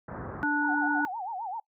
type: low-pass noise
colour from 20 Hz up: pink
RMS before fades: -37 dBFS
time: 0.08-0.44 s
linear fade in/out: 5 ms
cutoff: 1600 Hz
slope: 48 dB/octave
type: harmonic tone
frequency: 293.7 Hz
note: D4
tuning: in tune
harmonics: 1 / 3 / 5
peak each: -28 / -31 / -27 dBFS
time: 0.43-1.05 s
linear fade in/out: 0 ms
type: tone with vibrato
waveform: sine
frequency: 824 Hz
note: G#5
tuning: 14 cents flat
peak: -32 dBFS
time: 0.62-1.6 s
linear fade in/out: 5 ms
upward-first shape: sine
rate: 7.7 Hz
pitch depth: 220 cents each way
effects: noise-tail reverb RT60 0.1 s tail -22 dB re dry + high-pass 80 Hz 12 dB/octave